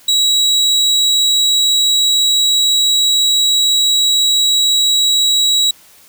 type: tone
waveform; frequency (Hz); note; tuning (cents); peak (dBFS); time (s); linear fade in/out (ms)
35% pulse; 3878; B7; -32; -8; 0.08-5.71; 5
effects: white hiss -45 dBFS RMS until 6.08 s